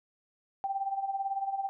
sine tone with tremolo, 784 Hz, G5, in tune, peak -27 dBFS, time 0.64-1.69 s, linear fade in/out 0 ms, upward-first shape sine, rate 18 Hz, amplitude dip 70%, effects none

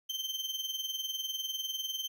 35% pulse tone with tremolo, 3116 Hz, G7, 11 cents flat, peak -30 dBFS, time 0.09-2.08 s, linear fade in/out 10 ms, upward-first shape sine, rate 20 Hz, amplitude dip 65%, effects none

